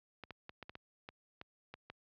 clicks, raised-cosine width 0.3 ms, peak -30 dBFS, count 10, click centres 0.237 / 0.307 / 0.494 / 0.627 / 0.695 / 0.754 / 1.089 / 1.414 / 1.74 / 1.9 s, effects high-pass 60 Hz 12 dB/octave + low-pass 4000 Hz 12 dB/octave

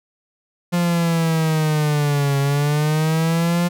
45% pulse linear two-way sweep, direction down then up, 175.5 to 138.59 to 175.5 Hz, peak -16 dBFS, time 0.72-3.69 s, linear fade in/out 20 ms, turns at 2.39 s, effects none

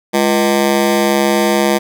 20% pulse ring-modulated tone, 277.2 Hz, C#4, in tune, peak -3 dBFS, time 0.13-1.79 s, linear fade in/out 20 ms, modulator 68.8 Hz, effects none

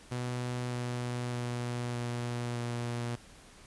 sawtooth tone with pitch steps, 123.47 / 122.48 / 121.49 / 120.51 / 119.54 Hz, B2 / B2 / B2 / B2 / A#2, 0 / -14 / -28 / -42 / +44 cents, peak -29 dBFS, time 0.11-3.16 s, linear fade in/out 10 ms, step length 610 ms, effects pink hiss -55 dBFS RMS until 3.66 s + resampled to 24000 Hz

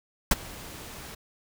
pink noise with ADSR envelope, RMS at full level -18 dBFS, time 0.31-1.15 s, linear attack 4 ms, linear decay 26 ms, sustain -24 dB, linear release 8 ms, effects none

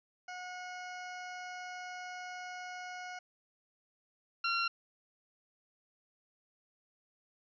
20% pulse tone pair in turn, 727 / 1372.4 Hz, F#5 / F6, -31 / -31 cents, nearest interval major seventh, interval 1100 cents, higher second, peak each -37 / -25 dBFS, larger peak second, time 0.28-3.19 / 4.44-4.68 s, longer first, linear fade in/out 5 ms, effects resampled to 16000 Hz

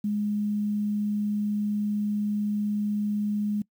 sine tone with quantisation, 207.9 Hz, G#3, 2 cents sharp, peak -24 dBFS, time 0.04-3.62 s, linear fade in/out 5 ms, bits 9, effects noise-tail reverb RT60 0.1 s tail -23 dB re dry

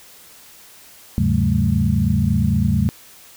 sine tone cluster, 79.3 / 103 / 137.6 / 187.4 / 216.5 Hz, D#2 / G#2 / C#3 / F#3 / A3, +33 / -14 / -12 / +22 / -28 cents, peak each -21 dBFS, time 1.18-2.89 s, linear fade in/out 0 ms, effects white hiss -45 dBFS RMS until 3.36 s

